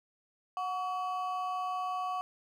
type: ring-modulated tone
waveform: triangle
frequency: 932.3 Hz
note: A#5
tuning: in tune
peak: -27 dBFS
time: 0.57-2.21 s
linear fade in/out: 0 ms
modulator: 199 Hz
effects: none